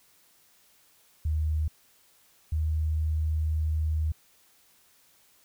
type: tone pair in turn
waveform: sine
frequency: 77.4 / 78.03 Hz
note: D#2 / D#2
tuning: -9 / +6 cents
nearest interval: unison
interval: 15 cents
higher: second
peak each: -24 dBFS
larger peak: neither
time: 1.25-1.68 / 2.52-4.12 s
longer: second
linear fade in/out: 5 ms
effects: white hiss -62 dBFS RMS until 5.44 s